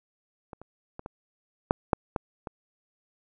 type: clicks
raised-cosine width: 1 ms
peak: -26 / -30 / -24 / -23 / -6 / -6 / -13 / -21 dBFS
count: 8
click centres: 0.532 / 0.616 / 0.994 / 1.061 / 1.709 / 1.932 / 2.162 / 2.472 s
effects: none